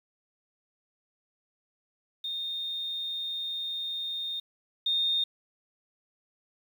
sine tone pair in turn, 3665 / 3665 Hz, A#7 / A#7, -30 / -30 cents, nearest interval unison, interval 0 cents, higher neither, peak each -31 / -24 dBFS, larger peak second, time 2.24-4.4 / 4.86-5.24 s, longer first, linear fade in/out 5 ms, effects 9-bit

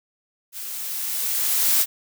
blue noise with level ramp, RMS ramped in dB -34 to -17 dBFS, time 0.52-1.86 s, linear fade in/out 50 ms, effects none

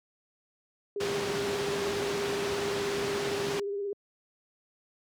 sine tone with vibrato, 402.4 Hz, G4, 45 cents sharp, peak -30 dBFS, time 0.96-3.93 s, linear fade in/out 2 ms, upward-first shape sine, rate 17 Hz, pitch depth 33 cents each way
pink low-pass noise, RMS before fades -33 dBFS, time 1-3.6 s, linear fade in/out 5 ms, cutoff 5800 Hz, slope 12 dB/octave
effects high-pass 150 Hz 12 dB/octave

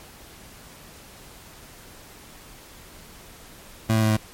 25% pulse tone with pitch steps, 111.2 / 110.18 / 109.16 / 108.16 Hz, A2 / A2 / A2 / A2, +19 / +3 / -13 / -29 cents, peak -14 dBFS, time 3.89-4.17 s, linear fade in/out 10 ms, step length 70 ms, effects pink hiss -46 dBFS RMS until 4.33 s + MP3 64 kbps

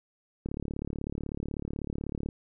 click train, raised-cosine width 3 ms, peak -21 dBFS, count 67, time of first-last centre 0.46-2.288 s, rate 36.1 Hz, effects none

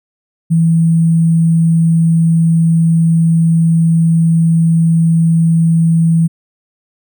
sine tone with sample-and-hold, 164.8 Hz, E3, in tune, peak -7 dBFS, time 0.5-6.28 s, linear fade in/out 20 ms, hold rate 8820 Hz, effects none

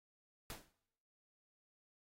pink noise with exponential decay, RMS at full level -43 dBFS, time 0.5-0.72 s, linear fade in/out 1 ms, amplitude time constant 46 ms, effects noise-tail reverb RT60 0.8 s tail -21 dB re dry + AAC 48 kbps

